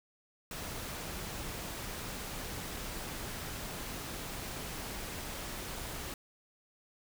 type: noise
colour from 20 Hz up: pink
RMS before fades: -41 dBFS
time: 0.51-6.14 s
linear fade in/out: 2 ms
effects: none